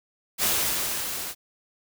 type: noise with level ramp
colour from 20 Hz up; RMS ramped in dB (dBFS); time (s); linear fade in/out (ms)
white; -22 to -34; 0.38-1.35; 50
effects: none